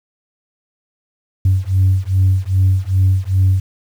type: beating tone pair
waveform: sine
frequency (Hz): 93.4 / 95.9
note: F#2 / G2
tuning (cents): +17 / -37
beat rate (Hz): 2.5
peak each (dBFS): -13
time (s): 1.45-3.6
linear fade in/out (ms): 5
effects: tanh soft clip ceiling -6 dBFS + 7-bit